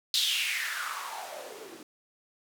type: noise with band-pass filter sweep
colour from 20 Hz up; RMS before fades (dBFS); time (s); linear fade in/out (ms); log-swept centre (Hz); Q
blue; -33; 0.14-1.83; 2; 4000 to 290; 4.9
effects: none